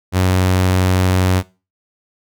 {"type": "tone", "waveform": "sawtooth", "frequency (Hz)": 92.5, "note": "F#2", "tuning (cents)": 0, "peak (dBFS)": -8, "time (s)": [0.12, 1.43], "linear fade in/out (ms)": 50, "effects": ["noise-tail reverb RT60 0.3 s tail -20 dB re dry"]}